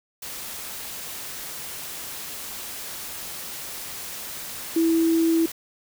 sine tone in noise, 328.7 Hz, E4, 5 cents flat, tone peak -17 dBFS, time 4.76-5.46 s, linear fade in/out 5 ms, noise white, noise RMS -35 dBFS, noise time 0.22-5.52 s, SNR +15 dB, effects none

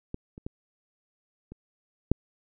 clicks, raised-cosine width 3 ms, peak -20 / -30 / -21 / -29 / -7 dBFS, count 5, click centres 0.144 / 0.379 / 0.465 / 1.52 / 2.116 s, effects none

